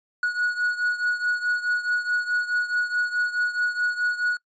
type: beating tone pair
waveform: triangle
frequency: 1458 / 1462.7 Hz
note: F#6 / F#6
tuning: -26 / -20 cents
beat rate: 4.7 Hz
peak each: -22 / -26 dBFS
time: 0.23-4.37 s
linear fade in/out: 2 ms
effects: noise-tail reverb RT60 0.1 s tail -23 dB re dry + resampled to 16000 Hz